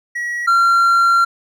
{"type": "tone pair in turn", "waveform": "triangle", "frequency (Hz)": [1918, 1373.5], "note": ["A#6", "F6"], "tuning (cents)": [49, -29], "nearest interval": "tritone", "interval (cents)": 578, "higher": "first", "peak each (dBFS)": [-18, -8], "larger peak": "second", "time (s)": [[0.15, 0.47], [0.47, 1.25]], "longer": "second", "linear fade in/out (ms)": 10, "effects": []}